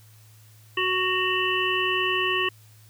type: harmonic tone with a mistuned harmonic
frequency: 370 Hz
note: F#4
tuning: in tune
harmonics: 1 / 3 / 5 / 7 / 8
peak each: -28 / -28 / -28 / -28 / -28 dBFS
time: 0.77-2.49 s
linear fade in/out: 5 ms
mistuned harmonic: 7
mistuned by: +61 cents
effects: added 108 Hz sine -50 dBFS peak until 2.89 s + white hiss -57 dBFS RMS until 2.89 s